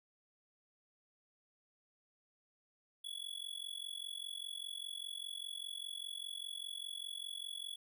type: tone with amplitude modulation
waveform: square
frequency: 3393 Hz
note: G#7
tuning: 36 cents sharp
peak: -39 dBFS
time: 3.04-7.76 s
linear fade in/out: 10 ms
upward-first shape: sine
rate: 45 Hz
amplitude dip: 95%
effects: none